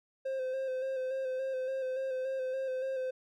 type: tone with vibrato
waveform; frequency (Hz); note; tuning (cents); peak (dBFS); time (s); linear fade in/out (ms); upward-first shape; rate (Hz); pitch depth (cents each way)
triangle; 523.3; C5; 0; -30; 0.25-3.11; 10; square; 3.5; 26
effects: none